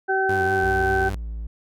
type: harmonic tone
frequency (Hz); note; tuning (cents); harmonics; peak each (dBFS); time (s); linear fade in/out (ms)
383.3; G4; -39; 1 / 2 / 4; -23 / -23 / -23; 0.08-1.1; 20
type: tone with vibrato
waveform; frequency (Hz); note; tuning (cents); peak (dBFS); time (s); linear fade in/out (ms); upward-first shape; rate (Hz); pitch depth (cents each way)
sawtooth; 93.9; F#2; +26; -24; 0.29-1.15; 5; sine; 5.2; 88
type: tone with pitch glide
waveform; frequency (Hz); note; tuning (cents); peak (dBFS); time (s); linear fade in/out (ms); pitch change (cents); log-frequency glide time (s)
triangle; 61.7 to 55.61; B1 to A1; -1 to +19; -26; 0.63-1.47; 5; -180; 0.97-1.26
effects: none